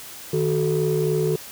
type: tone cluster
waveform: sine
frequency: 153.8 / 373 / 436.5 Hz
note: D#3 / F#4 / A4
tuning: -20 / +14 / -14 cents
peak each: -22 dBFS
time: 0.33-1.36 s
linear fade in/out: 5 ms
effects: tanh soft clip ceiling -13 dBFS + white hiss -39 dBFS RMS until 1.51 s